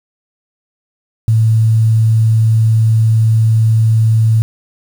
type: tone with quantisation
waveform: sine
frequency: 111.4 Hz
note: A2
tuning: 22 cents sharp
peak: -7 dBFS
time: 1.28-4.42 s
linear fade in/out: 0 ms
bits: 6
effects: none